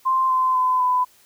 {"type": "tone with pitch steps", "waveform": "sine", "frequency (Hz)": [1046, 1031, 1016.2, 1001.7], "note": ["C6", "C6", "B5", "B5"], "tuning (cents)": [-1, -26, 49, 24], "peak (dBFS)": -16, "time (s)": [0.05, 1.05], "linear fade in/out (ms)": 20, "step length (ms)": 250, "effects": ["white hiss -55 dBFS RMS until 1.25 s"]}